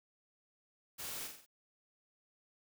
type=noise with echo; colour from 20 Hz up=white; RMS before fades=-44 dBFS; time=0.98-1.28 s; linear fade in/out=20 ms; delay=46 ms; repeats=4; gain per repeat=-5 dB; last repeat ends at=1.464 s; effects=none